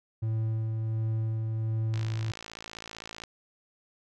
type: tone with tremolo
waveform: triangle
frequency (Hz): 111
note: A2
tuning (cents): +16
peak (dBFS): -24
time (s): 0.22-2.32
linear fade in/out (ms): 10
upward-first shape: sine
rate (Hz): 1.4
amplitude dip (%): 25
type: click train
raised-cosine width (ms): 0.2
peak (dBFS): -23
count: 73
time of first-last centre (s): 1.94-3.237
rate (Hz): 55.5
effects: none